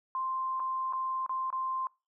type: tone with dropouts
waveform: sine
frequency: 1046.5 Hz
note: C6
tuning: in tune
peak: -30 dBFS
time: 0.15-1.87 s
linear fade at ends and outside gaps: 1 ms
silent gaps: 0.597-0.601 / 0.926-0.933 / 1.263-1.294 / 1.503-1.527 s
effects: noise-tail reverb RT60 0.3 s tail -26 dB re dry